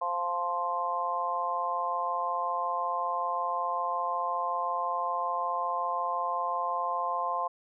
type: harmonic tone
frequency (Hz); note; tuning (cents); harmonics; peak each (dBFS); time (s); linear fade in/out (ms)
174.61; F3; 0; 3 / 4 / 5 / 6; -38 / -34 / -35 / -30; 0.01-7.48; 10
effects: none